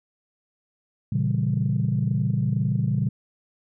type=chord; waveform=sine; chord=A# diminished seventh; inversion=none; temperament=equal; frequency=116.54 / 138.59 / 164.81 / 196 Hz; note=A#2 / C#3 / E3 / G3; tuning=0 / 0 / 0 / 0 cents; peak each=-24 / -24 / -28 / -27 dBFS; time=1.12-3.09 s; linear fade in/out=5 ms; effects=tanh soft clip ceiling -12 dBFS